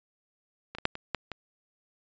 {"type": "clicks", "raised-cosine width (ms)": 0.3, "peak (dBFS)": [-23, -21, -7, -22, -12, -20], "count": 6, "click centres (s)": [0.75, 0.785, 0.854, 0.954, 1.147, 1.317], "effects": ["resampled to 16000 Hz"]}